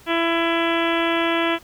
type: harmonic tone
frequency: 334 Hz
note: E4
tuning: 23 cents sharp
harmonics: 1 / 2 / 3 / 4 / 5 / 6 / 7 / 8 / 9 / 10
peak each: -22 / -25 / -27 / -28 / -29 / -30 / -30 / -31 / -32 / -32 dBFS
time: 0.06-1.59 s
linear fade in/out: 50 ms
effects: pink hiss -49 dBFS RMS until 1.63 s